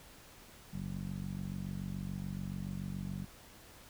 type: tone with low-pass filter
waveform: 10% pulse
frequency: 47 Hz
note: F#1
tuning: 28 cents sharp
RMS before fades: -40 dBFS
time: 0.73-3.25 s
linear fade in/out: 10 ms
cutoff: 180 Hz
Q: 3.4
effects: pink hiss -56 dBFS RMS until 3.89 s